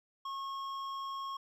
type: tone with hard clipping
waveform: sine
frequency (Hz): 1089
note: C#6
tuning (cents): -31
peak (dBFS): -39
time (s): 0.25-1.37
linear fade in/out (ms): 5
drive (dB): 9
effects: none